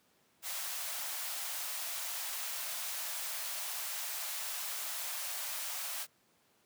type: high-pass noise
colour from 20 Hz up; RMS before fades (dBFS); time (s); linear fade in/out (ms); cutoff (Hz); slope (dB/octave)
white; -39; 0.42-6.07; 50; 580; 48
effects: pink hiss -70 dBFS RMS until 6.65 s + high-pass 150 Hz 12 dB/octave